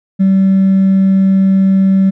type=tone with hard clipping; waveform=triangle; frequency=192.3 Hz; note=G3; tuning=33 cents flat; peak=-6 dBFS; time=0.19-2.11 s; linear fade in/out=20 ms; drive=2 dB; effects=none